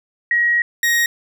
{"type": "tone pair in turn", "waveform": ["sine", "40% pulse"], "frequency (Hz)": [1898, 1880.5], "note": ["A#6", "A#6"], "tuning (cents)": [31, 15], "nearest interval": "unison", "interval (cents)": 16, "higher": "first", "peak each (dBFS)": -13, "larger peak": "neither", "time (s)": [[0.31, 0.62], [0.83, 1.06]], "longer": "first", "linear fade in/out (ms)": 2, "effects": []}